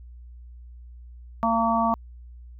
harmonic tone, 228.2 Hz, A#3, 37 cents flat, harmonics 1 / 3 / 4 / 5, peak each -25 / -25 / -25 / -25 dBFS, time 1.43-1.94 s, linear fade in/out 0 ms, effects added 60 Hz sine -41 dBFS peak until 2.59 s

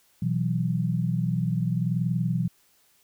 sine chord, B suspended fourth, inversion none, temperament just, 123.47 / 164.63 / 185.21 Hz, B2 / E3 / F#3, 0 / -2 / +2 cents, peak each -27 / -26 / -29 dBFS, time 0.22-2.48 s, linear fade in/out 5 ms, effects white hiss -63 dBFS RMS until 3.03 s

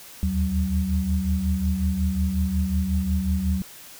sine tone cluster, 73.4 / 78.9 / 188.6 Hz, D2 / D#2 / F#3, 0 / +25 / +33 cents, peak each -26 / -25 / -24 dBFS, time 0.23-3.62 s, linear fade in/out 0 ms, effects white hiss -44 dBFS RMS until 3.99 s

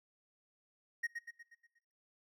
triangle tone with echo, 1872 Hz, A#6, 7 cents sharp, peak -31 dBFS, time 1.03-1.07 s, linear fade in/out 10 ms, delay 120 ms, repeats 6, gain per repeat -6 dB, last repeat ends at 1.79 s, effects noise-tail reverb RT60 0.8 s tail -22 dB re dry

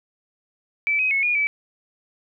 sine tone with pitch steps, 2315 / 2527 / 2194 / 2438 / 2301 Hz, D7 / D#7 / C#7 / D#7 / D7, -25 / +26 / -18 / -36 / -36 cents, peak -18 dBFS, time 0.87-1.47 s, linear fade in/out 0 ms, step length 120 ms, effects none

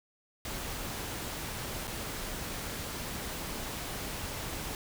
pink noise with dropouts, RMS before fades -38 dBFS, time 0.45-4.75 s, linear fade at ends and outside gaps 1 ms, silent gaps 1.872-1.877 s, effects none

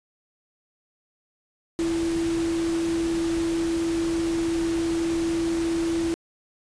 sine tone in noise, 332.6 Hz, E4, 16 cents sharp, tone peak -22 dBFS, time 1.79-6.14 s, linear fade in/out 0 ms, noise pink, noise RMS -35 dBFS, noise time 1.79-6.14 s, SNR +10 dB, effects resampled to 22050 Hz

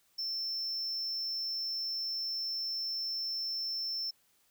triangle tone, 5350 Hz, E8, 25 cents sharp, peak -32 dBFS, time 0.18-4.11 s, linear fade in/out 10 ms, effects white hiss -70 dBFS RMS until 4.5 s

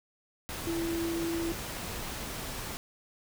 sine tone in noise, 334.1 Hz, E4, 23 cents sharp, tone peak -30 dBFS, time 0.67-1.52 s, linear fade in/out 0 ms, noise pink, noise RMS -38 dBFS, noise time 0.49-2.77 s, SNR +5 dB, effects none

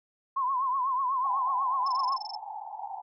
sine tone with vibrato, 1046 Hz, C6, 1 cent flat, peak -25 dBFS, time 0.36-2.17 s, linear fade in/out 10 ms, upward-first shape triangle, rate 8.1 Hz, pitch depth 120 cents each way
white band-pass noise, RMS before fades -39 dBFS, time 1.23-3.02 s, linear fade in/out 20 ms, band 770 to 880 Hz, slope 96 dB/octave
sine tone bursts, 5280 Hz, E8, 2 cents sharp, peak -35 dBFS, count 12, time 1.86-2.354 s, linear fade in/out 5 ms, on 21 ms, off 22 ms
effects none

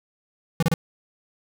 square tone bursts, 164.81 Hz, E3, in tune, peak -18 dBFS, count 3, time 0.6-0.74 s, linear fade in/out 2 ms, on 26 ms, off 31 ms, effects none

